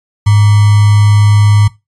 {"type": "tone with sample-and-hold", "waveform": "sine", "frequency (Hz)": 103.83, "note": "G#2", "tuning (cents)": 0, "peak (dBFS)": -4, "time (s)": [0.26, 1.68], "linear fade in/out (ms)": 10, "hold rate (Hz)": 1050, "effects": ["noise-tail reverb RT60 0.2 s tail -18 dB re dry", "resampled to 24000 Hz"]}